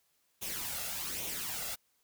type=noise with flanger; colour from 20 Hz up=white; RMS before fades=-38 dBFS; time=0.41-1.76 s; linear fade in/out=20 ms; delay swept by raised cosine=0.31 to 1.51 ms; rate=1.2 Hz; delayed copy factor=+0.6; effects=white hiss -74 dBFS RMS until 2.03 s